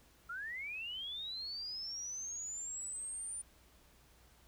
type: linear sweep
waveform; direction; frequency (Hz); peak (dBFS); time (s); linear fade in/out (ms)
sine; up; 1341 to 9320; -40; 0.29-3.42; 10
effects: added 60 Hz sine -67 dBFS peak until 4.47 s + pink hiss -66 dBFS RMS until 4.47 s